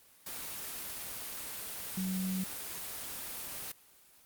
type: tone in noise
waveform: sine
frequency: 187.3 Hz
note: F#3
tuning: 21 cents sharp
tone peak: -32 dBFS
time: 1.97-2.44 s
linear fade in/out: 5 ms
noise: white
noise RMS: -41 dBFS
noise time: 0.26-3.72 s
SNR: +6 dB
effects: white hiss -61 dBFS RMS until 4.25 s + Opus 24 kbps